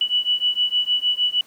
sine beating tone pair, 2952 / 2958.5 Hz, F#7 / F#7, -5 / -1 cents, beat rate 6.5 Hz, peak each -21 dBFS, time 0.01-1.41 s, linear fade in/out 2 ms, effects pink hiss -52 dBFS RMS until 1.46 s + high-pass 200 Hz 12 dB/octave

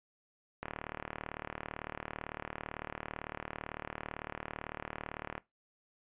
click train, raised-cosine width 0.5 ms, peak -23 dBFS, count 181, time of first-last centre 0.63-5.379 s, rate 37.9 Hz, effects noise-tail reverb RT60 0.2 s tail -20 dB re dry + resampled to 8000 Hz

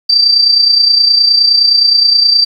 sine tone with amplitude modulation, 4669 Hz, D8, 11 cents flat, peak -3 dBFS, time 0.09-2.45 s, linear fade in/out 10 ms, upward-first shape sine, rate 29.6 Hz, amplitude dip 55%, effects 7-bit

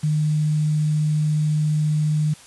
sine tone with quantisation, 152.4 Hz, D#3, 36 cents flat, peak -17 dBFS, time 0.03-2.34 s, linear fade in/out 10 ms, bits 7, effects white hiss -46 dBFS RMS until 2.46 s + resampled to 24000 Hz

